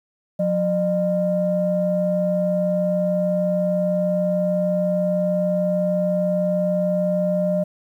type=tone pair together; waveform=sine; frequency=180 / 606.4 Hz; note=F#3 / D#5; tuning=-47 / -45 cents; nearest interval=octave + major sixth; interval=2102 cents; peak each=-21 / -19 dBFS; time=0.39-7.64 s; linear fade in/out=10 ms; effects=tanh soft clip ceiling -10 dBFS + 9-bit